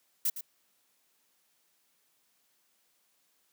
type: noise with echo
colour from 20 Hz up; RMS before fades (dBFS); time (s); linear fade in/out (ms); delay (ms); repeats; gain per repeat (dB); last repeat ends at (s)
violet; -28; 0.25-0.3; 5; 110; 1; -11; 0.41
effects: white hiss -72 dBFS RMS until 3.52 s + high-pass 150 Hz 12 dB/octave